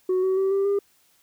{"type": "tone with pitch steps", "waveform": "sine", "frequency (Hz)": [370, 377.6, 385.3, 393.1, 401.2], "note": ["F#4", "F#4", "G4", "G4", "G4"], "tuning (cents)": [0, 35, -30, 5, 40], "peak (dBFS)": -17, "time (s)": [0.09, 0.79], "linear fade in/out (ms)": 5, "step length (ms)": 140, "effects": ["tanh soft clip ceiling -18 dBFS", "white hiss -62 dBFS RMS until 1.22 s"]}